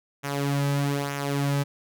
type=tone with flanger; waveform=sawtooth; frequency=141.4 Hz; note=C#3; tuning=35 cents sharp; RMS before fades=-26 dBFS; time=0.23-1.64 s; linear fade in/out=20 ms; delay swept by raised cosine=0.22 to 2.82 ms; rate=1.1 Hz; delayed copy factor=-0.6; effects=none